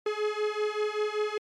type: beating tone pair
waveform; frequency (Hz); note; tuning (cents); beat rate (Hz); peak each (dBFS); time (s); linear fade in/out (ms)
45% pulse; 420.6 / 425.8; G#4 / G#4; +22 / +43; 5.2; -30; 0.06-1.38; 5
effects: low-pass 4000 Hz 12 dB/octave + MP3 64 kbps